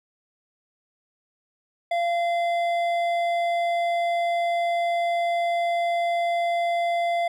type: tone with hard clipping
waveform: sine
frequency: 688 Hz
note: F5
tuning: 26 cents flat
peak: -23 dBFS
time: 1.91-7.28 s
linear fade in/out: 5 ms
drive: 9 dB
effects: none